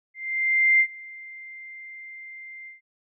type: tone with ADSR envelope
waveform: sine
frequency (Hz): 2093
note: C7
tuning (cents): 0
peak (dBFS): -14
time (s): 0.14-2.81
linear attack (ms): 660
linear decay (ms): 69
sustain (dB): -24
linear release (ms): 140
effects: none